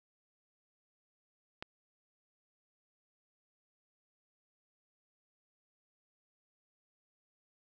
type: click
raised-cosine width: 0.3 ms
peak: -24 dBFS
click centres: 1.625 s
effects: none